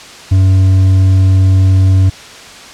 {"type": "tone with hard clipping", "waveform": "triangle", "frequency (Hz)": 94.8, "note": "F#2", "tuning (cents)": 43, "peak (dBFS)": -6, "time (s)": [0.31, 2.1], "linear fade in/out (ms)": 10, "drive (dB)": 7, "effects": ["white hiss -32 dBFS RMS until 2.73 s", "low-pass 6000 Hz 12 dB/octave"]}